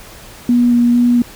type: tone with vibrato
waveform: sine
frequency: 240.8 Hz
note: B3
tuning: 44 cents flat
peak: -8 dBFS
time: 0.49-1.22 s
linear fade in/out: 2 ms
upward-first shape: square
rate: 2.2 Hz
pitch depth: 9 cents each way
effects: pink hiss -37 dBFS RMS until 1.35 s